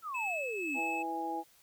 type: exponential sweep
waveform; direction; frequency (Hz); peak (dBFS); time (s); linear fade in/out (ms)
sine; down; 1372 to 241.4; -36; 0.02-0.8; 50
type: tone with tremolo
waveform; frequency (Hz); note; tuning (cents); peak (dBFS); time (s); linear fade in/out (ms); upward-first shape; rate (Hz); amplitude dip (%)
triangle; 2596; E7; -27; -31; 0.14-1.03; 10; triangle; 1.9; 50
type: harmonic tone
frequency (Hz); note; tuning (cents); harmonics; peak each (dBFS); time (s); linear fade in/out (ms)
164.81; E3; 0; 2 / 3 / 4 / 5; -39 / -45 / -46 / -35; 0.74-1.44; 50
effects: white hiss -64 dBFS RMS until 1.62 s